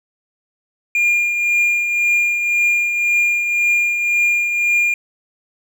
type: tone with tremolo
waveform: triangle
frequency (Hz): 2411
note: D7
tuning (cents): +45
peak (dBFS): -10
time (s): 0.95-4.94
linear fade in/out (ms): 2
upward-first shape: triangle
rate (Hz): 1.9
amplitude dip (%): 50
effects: none